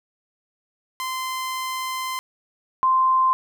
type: tone pair in turn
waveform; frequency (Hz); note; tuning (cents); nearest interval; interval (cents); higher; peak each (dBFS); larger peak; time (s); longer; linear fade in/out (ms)
sawtooth / sine; 1036 / 1042.6; C6 / C6; -17 / -6; unison; 11; second; -22 / -15; second; 1-2.19 / 2.83-3.33; first; 0
effects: none